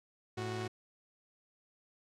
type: tone pair together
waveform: sawtooth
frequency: 109.6 / 368.6 Hz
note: A2 / F#4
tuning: -6 / -7 cents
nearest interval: octave + major sixth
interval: 2099 cents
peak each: -35 / -35 dBFS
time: 0.37-0.68 s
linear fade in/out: 10 ms
effects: low-pass 7000 Hz 12 dB/octave + AAC 48 kbps